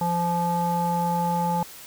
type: tone with low-pass filter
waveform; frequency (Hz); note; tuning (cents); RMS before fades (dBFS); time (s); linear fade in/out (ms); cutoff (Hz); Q
square; 172.3; F3; -23; -24; 0.01-1.63; 2; 880; 6.7
effects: white hiss -43 dBFS RMS until 1.86 s